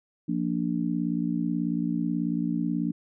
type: chord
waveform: sine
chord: Bb major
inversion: second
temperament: just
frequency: 174.81 / 233.1 / 291.4 Hz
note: F3 / Bb3 / D4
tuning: +2 / 0 / -13 cents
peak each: -29 dBFS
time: 0.28-2.92 s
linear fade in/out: 10 ms
effects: none